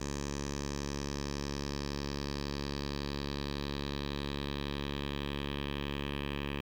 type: tone with low-pass filter sweep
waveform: 10% pulse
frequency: 70.9 Hz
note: C#2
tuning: 40 cents sharp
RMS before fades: -37 dBFS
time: 0-6.61 s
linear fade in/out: 10 ms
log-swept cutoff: 6600 to 2900 Hz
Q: 3.7
effects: 9-bit